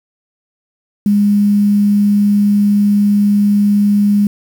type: tone with quantisation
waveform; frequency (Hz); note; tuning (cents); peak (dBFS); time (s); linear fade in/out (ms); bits
sine; 204.7; G#3; -25; -8; 1.06-4.27; 2; 6
effects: none